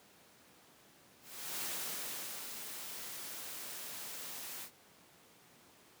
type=noise with ADSR envelope; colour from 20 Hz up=white; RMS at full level=-39 dBFS; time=1.21-4.71 s; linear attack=410 ms; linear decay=820 ms; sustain=-6 dB; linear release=90 ms; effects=pink hiss -62 dBFS RMS until 6 s + high-pass 150 Hz 12 dB/octave